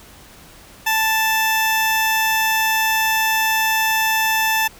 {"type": "tone with notch filter", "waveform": "10% pulse", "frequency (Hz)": 880, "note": "A5", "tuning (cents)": 0, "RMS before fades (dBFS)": -18, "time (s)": [0.86, 4.68], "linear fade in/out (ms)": 10, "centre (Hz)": 4300, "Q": 1.6, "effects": ["pink hiss -44 dBFS RMS until 4.79 s"]}